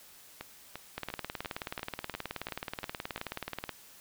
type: two click trains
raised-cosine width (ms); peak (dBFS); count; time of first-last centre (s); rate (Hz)
0.3; -19 / -23; 52 / 9; 0.98-3.693 / 0.41-3.178; 18.8 / 2.89
effects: white hiss -55 dBFS RMS until 4 s